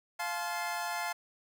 25% pulse chord, F major, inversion none, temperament equal with one note detuned, 698.5 / 862.4 / 1046.5 Hz, F5 / A5 / C6, 0 / -35 / 0 cents, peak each -33 / -33 / -37 dBFS, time 0.19-1.13 s, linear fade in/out 10 ms, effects none

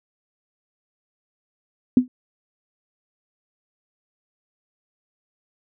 sine tone with exponential decay, 251.2 Hz, B3, 30 cents sharp, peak -6 dBFS, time 1.97-2.08 s, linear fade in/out 2 ms, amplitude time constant 22 ms, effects none

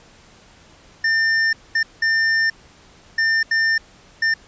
square tone bursts at uneven times, 1800 Hz, A6, 39 cents sharp, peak -16 dBFS, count 6, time 1.04-1.53 / 1.75-1.83 / 2.02-2.5 / 3.18-3.43 / 3.51-3.78 / 4.22-4.34 s, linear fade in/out 5 ms, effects pink hiss -49 dBFS RMS until 4.47 s + resampled to 16000 Hz

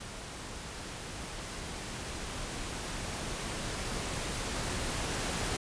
pink noise with level ramp, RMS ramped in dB -43 to -33 dBFS, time 0-5.57 s, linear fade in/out 10 ms, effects resampled to 22050 Hz

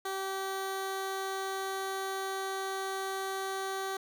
15% pulse tone, 385.7 Hz, G4, 28 cents flat, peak -27 dBFS, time 0.05-3.97 s, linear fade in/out 5 ms, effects none

